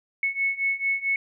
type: beating tone pair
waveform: sine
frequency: 2200 / 2204.5 Hz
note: C#7 / C#7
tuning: -14 / -10 cents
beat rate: 4.5 Hz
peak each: -27 / -25 dBFS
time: 0.23-1.16 s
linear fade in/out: 2 ms
effects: none